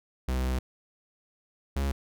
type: tone pair in turn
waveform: 45% pulse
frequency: 63.9 / 68.93 Hz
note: C2 / C#2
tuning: -40 / -9 cents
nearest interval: minor second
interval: 131 cents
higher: second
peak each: -26 dBFS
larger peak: neither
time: 0.28-0.59 / 1.76-1.92 s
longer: first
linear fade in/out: 5 ms
effects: none